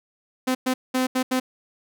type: tone bursts at uneven times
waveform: sawtooth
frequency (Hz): 256.9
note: C4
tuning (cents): -32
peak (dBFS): -16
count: 5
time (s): 0.47-0.55 / 0.66-0.74 / 0.94-1.07 / 1.15-1.23 / 1.31-1.4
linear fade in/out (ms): 10
effects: none